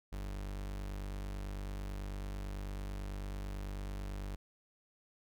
40% pulse tone, 49.07 Hz, G1, 2 cents sharp, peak -38 dBFS, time 0.12-4.36 s, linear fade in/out 10 ms, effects none

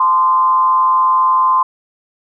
sine tone with frequency modulation, 1037 Hz, C6, 16 cents flat, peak -9 dBFS, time 0-1.63 s, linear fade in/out 5 ms, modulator 164 Hz, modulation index 0.44, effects none

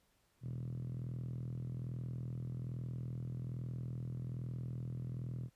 5% pulse tone with band-pass filter, 41.2 Hz, E1, in tune, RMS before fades -42 dBFS, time 0.41-5.5 s, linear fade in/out 50 ms, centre 130 Hz, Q 6, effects pink hiss -75 dBFS RMS until 5.55 s + resampled to 32000 Hz

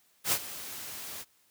white noise with ADSR envelope, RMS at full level -25 dBFS, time 0.24-1.25 s, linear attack 81 ms, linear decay 61 ms, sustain -16 dB, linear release 41 ms, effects white hiss -67 dBFS RMS until 1.5 s + high-pass 60 Hz 12 dB/octave

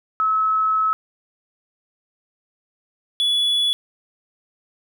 sine / triangle tone pair in turn, 1293 / 3412 Hz, E6 / G#7, -34 / +46 cents, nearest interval octave + perfect fourth, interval 1680 cents, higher second, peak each -16 / -15 dBFS, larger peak second, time 0.2-0.93 / 3.2-3.73 s, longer first, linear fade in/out 0 ms, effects none

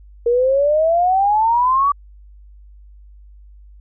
sine exponential sweep, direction up, 466.2 to 1159 Hz, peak -12 dBFS, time 0.26-1.92 s, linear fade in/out 5 ms, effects added 50 Hz sine -40 dBFS peak until 3.8 s

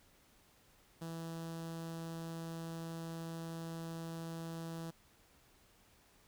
sawtooth tone with notch filter, 164.81 Hz, E3, in tune, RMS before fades -44 dBFS, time 1.01-4.91 s, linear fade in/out 10 ms, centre 2200 Hz, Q 1.6, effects pink hiss -67 dBFS RMS until 6.27 s

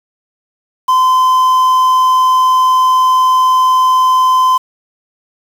triangle tone with quantisation, 1026 Hz, C6, 34 cents flat, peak -5 dBFS, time 0.88-4.58 s, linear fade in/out 10 ms, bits 5, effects none

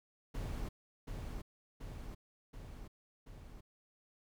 brown noise with echo, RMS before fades -40 dBFS, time 0.34-0.69 s, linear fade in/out 10 ms, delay 730 ms, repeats 4, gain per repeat -3 dB, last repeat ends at 3.61 s, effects none

